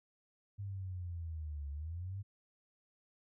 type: linear two-way sweep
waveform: sine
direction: down then up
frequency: 101.5 to 70 to 101.5 Hz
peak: -39 dBFS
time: 0.58-2.23 s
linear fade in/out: 20 ms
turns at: 1.7 s
effects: none